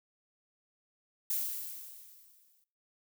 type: noise with exponential decay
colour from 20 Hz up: violet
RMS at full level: -31 dBFS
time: 1.3-2.64 s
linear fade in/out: 2 ms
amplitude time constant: 290 ms
effects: noise-tail reverb RT60 0.4 s tail -19 dB re dry